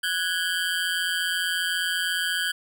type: ring-modulated tone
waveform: 25% pulse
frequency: 1564 Hz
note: G6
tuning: 4 cents flat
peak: -17 dBFS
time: 0.03-2.52 s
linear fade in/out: 10 ms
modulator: 87.3 Hz
effects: none